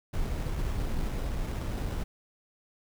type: noise with sample-and-hold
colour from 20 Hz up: brown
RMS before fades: -31 dBFS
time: 0.13-2.04 s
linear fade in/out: 10 ms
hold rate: 4410 Hz
effects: none